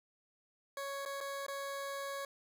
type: tone with dropouts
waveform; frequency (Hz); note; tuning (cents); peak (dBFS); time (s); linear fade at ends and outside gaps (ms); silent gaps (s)
20% pulse; 555; C#5; +2; -34; 0.77-2.25; 2; 1.052-1.059 / 1.205-1.21 / 1.465-1.482
effects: none